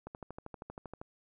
click train, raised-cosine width 1 ms, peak -29 dBFS, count 13, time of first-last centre 0.07-1.015 s, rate 12.7 Hz, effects none

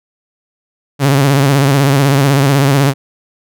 sawtooth tone with vibrato, 138.59 Hz, C#3, in tune, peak -4 dBFS, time 0.99-2.94 s, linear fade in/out 50 ms, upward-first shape sine, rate 16 Hz, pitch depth 75 cents each way, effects none

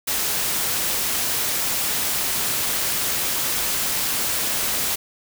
white noise, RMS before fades -23 dBFS, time 0.07-4.96 s, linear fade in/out 10 ms, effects none

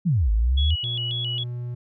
sine exponential two-way sweep, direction down then up, 196.7 to 51.2 to 83.9 Hz, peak -17 dBFS, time 0.05-0.76 s, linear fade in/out 20 ms, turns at 0.31 s
sine tone with vibrato, 3136 Hz, G7, in tune, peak -26 dBFS, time 0.57-1.44 s, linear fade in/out 10 ms, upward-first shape square, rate 3.7 Hz, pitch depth 120 cents each way
triangle tone with pitch glide, 119.4 to 121.63 Hz, A#2 to B2, +42 to -26 cents, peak -26 dBFS, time 0.83-1.75 s, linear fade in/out 10 ms, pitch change +32 cents, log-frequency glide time 1.07-1.49 s
effects none

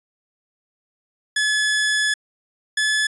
sawtooth tone pair in turn, 1711 / 1719.3 Hz, A6 / A6, -49 / -41 cents, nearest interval unison, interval 8 cents, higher second, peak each -14 dBFS, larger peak neither, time 1.36-2.14 / 2.77-3.07 s, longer first, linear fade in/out 5 ms, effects resampled to 24000 Hz

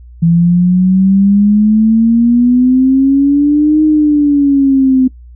sine exponential two-way sweep, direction up then down, 165.9 to 310 to 256.3 Hz, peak -5 dBFS, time 0.22-5.08 s, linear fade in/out 10 ms, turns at 3.83 s, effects noise-tail reverb RT60 0.1 s tail -20 dB re dry + added 60 Hz sine -32 dBFS peak until 5.35 s

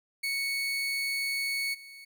30% pulse tone with level steps, 2217 Hz, C#7, in tune, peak -26 / -43 dBFS, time 0.23-2.05 s, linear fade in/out 10 ms, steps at 1.73 s, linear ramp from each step 20 ms, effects none

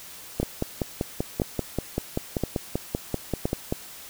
two click trains, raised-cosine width 2 ms, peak -10 / -11 dBFS, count 4 / 18, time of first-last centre 0.4-3.455 / 0.43-3.725 s, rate 0.982 / 5.16 Hz, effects white hiss -43 dBFS RMS until 4.09 s

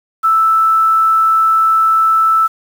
sine tone with quantisation, 1318.5 Hz, E6, in tune, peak -8 dBFS, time 0.23-2.48 s, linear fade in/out 20 ms, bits 6, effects none

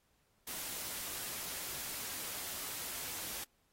white noise, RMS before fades -42 dBFS, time 0.47-3.44 s, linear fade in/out 5 ms, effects pink hiss -75 dBFS RMS until 3.72 s + AAC 48 kbps

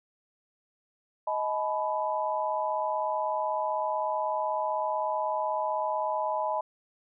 sine tone cluster, 628 / 857 / 993 Hz, D#5 / A5 / B5, +16 / -46 / +9 cents, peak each -31 dBFS, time 1.27-6.61 s, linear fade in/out 5 ms, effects none

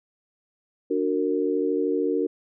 sine chord, D augmented, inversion none, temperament just, 293.7 / 367.1 / 458.9 Hz, D4 / F#4 / A#4, 0 / -14 / -27 cents, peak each -26 / -26 / -25 dBFS, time 0.9-2.27 s, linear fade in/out 10 ms, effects none

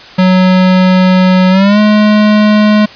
square tone with pitch glide, 185 to 211.3 Hz, F#3 to G#3, 0 to +30 cents, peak -5 dBFS, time 0.18-2.86 s, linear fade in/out 10 ms, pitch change +230 cents, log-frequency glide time 1.5-1.79 s, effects white hiss -32 dBFS RMS until 2.95 s + resampled to 11025 Hz

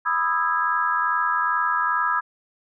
sine chord, E major seventh, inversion second, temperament just, 988.9 / 1236.1 / 1318.5 / 1648.1 Hz, B5 / D#6 / E6 / G#6, +2 / -12 / 0 / -14 cents, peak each -25 dBFS, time 0.05-2.21 s, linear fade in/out 20 ms, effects none

